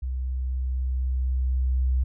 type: tone with level ramp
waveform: sine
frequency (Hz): 64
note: C2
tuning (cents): -38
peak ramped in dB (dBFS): -26 to -19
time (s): 0.02-2.04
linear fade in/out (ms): 10
effects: none

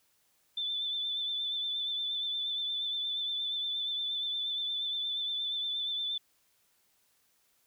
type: tone with vibrato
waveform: sine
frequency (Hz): 3520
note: A7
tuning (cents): 0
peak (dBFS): -31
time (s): 0.57-6.18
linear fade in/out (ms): 5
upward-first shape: sine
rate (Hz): 8.5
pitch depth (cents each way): 30
effects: white hiss -71 dBFS RMS until 7.66 s

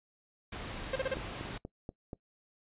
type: noise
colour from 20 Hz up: pink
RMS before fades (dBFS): -41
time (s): 0.52-1.58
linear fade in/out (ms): 5
type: tone bursts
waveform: 45% pulse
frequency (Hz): 530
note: C5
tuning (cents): +22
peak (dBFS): -29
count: 4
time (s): 0.93-1.141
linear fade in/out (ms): 5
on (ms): 28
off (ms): 33
type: click train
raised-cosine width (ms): 2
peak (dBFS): -27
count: 5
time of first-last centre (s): 1.17-2.132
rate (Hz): 4.16
effects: noise-tail reverb RT60 0.1 s tail -22 dB re dry + resampled to 8000 Hz

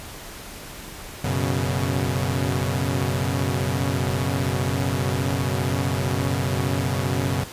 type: chord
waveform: sawtooth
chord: F# suspended fourth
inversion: none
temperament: equal with one note detuned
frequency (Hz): 93.09 / 123.47 / 138.59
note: F#2 / B2 / C#3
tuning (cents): +11 / 0 / 0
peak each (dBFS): -22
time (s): 1.24-7.44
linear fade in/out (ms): 5
effects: pink hiss -38 dBFS RMS until 7.52 s + resampled to 32000 Hz

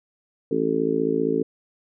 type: harmonic tone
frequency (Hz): 55.2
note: A1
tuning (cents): +6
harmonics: 3 / 4 / 5 / 6 / 7 / 8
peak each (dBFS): -32 / -31 / -25 / -30 / -26 / -24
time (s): 0.51-1.43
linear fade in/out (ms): 5
effects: none

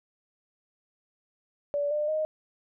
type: tone with pitch steps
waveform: sine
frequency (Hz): 577 / 598.7 / 621.3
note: D5 / D5 / D#5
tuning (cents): -31 / +33 / -3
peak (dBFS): -25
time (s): 1.74-2.25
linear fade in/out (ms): 0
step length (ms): 170
effects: none

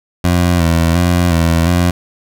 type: tone with vibrato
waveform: 20% pulse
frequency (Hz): 85.4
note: F2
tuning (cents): -38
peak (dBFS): -5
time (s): 0.24-1.91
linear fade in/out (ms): 5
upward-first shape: square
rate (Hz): 1.4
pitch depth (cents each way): 49
effects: none

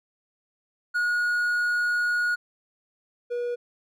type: tone pair in turn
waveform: triangle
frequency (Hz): 1447 / 482.9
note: F#6 / B4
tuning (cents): -39 / -39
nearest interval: octave + perfect fifth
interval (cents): 1900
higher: first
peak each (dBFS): -20 / -24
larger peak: first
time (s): 0.94-2.36 / 3.3-3.56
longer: first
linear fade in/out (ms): 20
effects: none

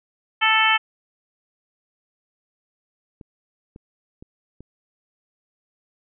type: harmonic tone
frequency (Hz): 440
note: A4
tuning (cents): 0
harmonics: 2 / 3 / 4 / 5 / 6 / 7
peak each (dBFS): -22 / -22 / -22 / -22 / -22 / -22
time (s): 0.41-0.78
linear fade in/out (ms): 20
type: clicks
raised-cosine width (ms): 3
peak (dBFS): -28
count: 4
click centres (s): 3.212 / 3.761 / 4.225 / 4.606
effects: none

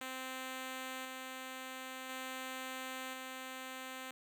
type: tone with tremolo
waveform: 5% pulse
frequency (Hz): 260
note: C4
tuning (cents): -11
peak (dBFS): -30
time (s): 0.01-4.11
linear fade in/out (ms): 2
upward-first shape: square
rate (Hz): 0.48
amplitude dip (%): 25
effects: none

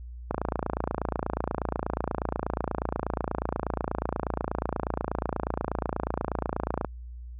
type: click train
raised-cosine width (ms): 1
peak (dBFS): -13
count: 186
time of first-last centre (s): 0.31-6.847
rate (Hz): 28.3
effects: added 60 Hz sine -38 dBFS peak until 7.39 s

